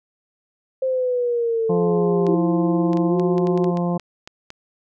sine exponential sweep, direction down, 527 to 392 Hz, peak -18 dBFS, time 0.82-2.35 s, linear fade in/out 5 ms
harmonic tone, 174.61 Hz, F3, in tune, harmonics 1 / 2 / 3 / 4 / 5 / 6, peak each -20 / -28 / -28 / -30 / -34 / -34 dBFS, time 1.69-3.98 s, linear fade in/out 10 ms
clicks, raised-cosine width 0.2 ms, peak -19 dBFS, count 12, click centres 2.267 / 2.932 / 2.972 / 3.197 / 3.381 / 3.471 / 3.576 / 3.643 / 3.772 / 3.997 / 4.275 / 4.504 s
sine tone with pitch glide, 329.6 to 365.7 Hz, E4 to F#4, 0 to -20 cents, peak -19 dBFS, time 2.27-3.72 s, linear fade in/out 20 ms, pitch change +180 cents, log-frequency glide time 3.08-3.16 s
effects none

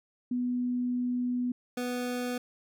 sine / 25% pulse tone pair in turn, 246.9 / 246.9 Hz, B3 / B3, 0 / 0 cents, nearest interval unison, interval 0 cents, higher neither, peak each -27 dBFS, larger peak neither, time 0.31-1.52 / 1.77-2.38 s, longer first, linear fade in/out 5 ms, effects none

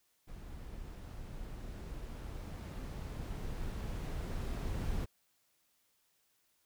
brown noise with level ramp, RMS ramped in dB -48 to -36 dBFS, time 0.27-5.06 s, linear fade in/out 20 ms, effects white hiss -75 dBFS RMS until 6.65 s

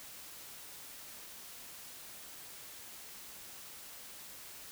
silence, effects white hiss -50 dBFS RMS until 4.71 s

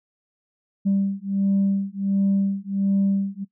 sine beating tone pair, 196 / 197.4 Hz, G3 / G3, 0 / +12 cents, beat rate 1.4 Hz, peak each -21 dBFS, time 0.85-3.45 s, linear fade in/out 20 ms, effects noise-tail reverb RT60 0.1 s tail -21 dB re dry + tanh soft clip ceiling -14 dBFS

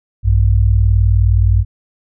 sine tone pair together, 58.49 / 98 Hz, A#1 / G2, +7 / 0 cents, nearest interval major sixth, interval 893 cents, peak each -11 dBFS, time 0.23-1.65 s, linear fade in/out 50 ms, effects none

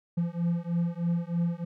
triangle beating tone pair, 169.5 / 172.7 Hz, E3 / F3, +49 / -19 cents, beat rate 3.2 Hz, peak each -27 dBFS, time 0.17-1.65 s, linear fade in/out 10 ms, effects none

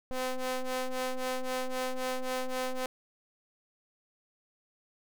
sawtooth ring-modulated tone, 256.1 Hz, C4, 37 cents flat, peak -24 dBFS, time 0.11-2.86 s, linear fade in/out 0 ms, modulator 258 Hz, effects none

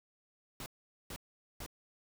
pink noise bursts, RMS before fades -44 dBFS, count 3, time 0.6-1.663 s, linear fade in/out 2 ms, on 61 ms, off 440 ms, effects none

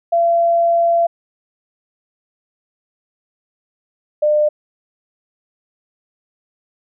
sine tone pair in turn, 680 / 601.1 Hz, F5 / D5, -46 / +40 cents, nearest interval major second, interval 214 cents, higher first, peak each -11 dBFS, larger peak neither, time 0.12-1.07 / 4.22-4.49 s, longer first, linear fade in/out 10 ms, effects none

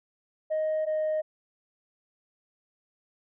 sine tone pair in turn, 624 / 620.8 Hz, D#5 / D#5, +5 / -4 cents, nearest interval unison, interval 9 cents, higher first, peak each -23 dBFS, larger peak neither, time 0.5-0.86 / 0.86-1.22 s, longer neither, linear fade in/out 20 ms, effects tanh soft clip ceiling -23 dBFS

